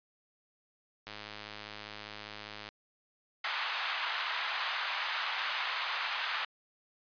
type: click train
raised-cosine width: 0.2 ms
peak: -25 dBFS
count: 171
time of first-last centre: 1.07-2.689 s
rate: 105 Hz
type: band-pass noise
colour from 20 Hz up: pink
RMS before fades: -35 dBFS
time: 3.44-6.45 s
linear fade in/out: 5 ms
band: 940 to 4000 Hz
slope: 24 dB/octave
effects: resampled to 11025 Hz